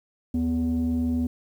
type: tone pair together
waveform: sine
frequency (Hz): 77.77 / 246.9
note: D#2 / B3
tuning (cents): 0 / 0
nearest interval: octave + minor sixth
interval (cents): 2000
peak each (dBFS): -26 / -21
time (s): 0.34-1.27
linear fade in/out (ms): 5
effects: tanh soft clip ceiling -19 dBFS + 9-bit